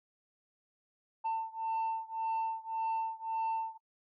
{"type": "beating tone pair", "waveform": "sine", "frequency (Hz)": [895, 896.8], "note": ["A5", "A5"], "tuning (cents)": [29, 33], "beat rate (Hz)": 1.8, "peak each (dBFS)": [-33, -34], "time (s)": [1.24, 3.78], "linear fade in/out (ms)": 20, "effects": ["noise-tail reverb RT60 0.1 s tail -24 dB re dry", "tanh soft clip ceiling -29 dBFS"]}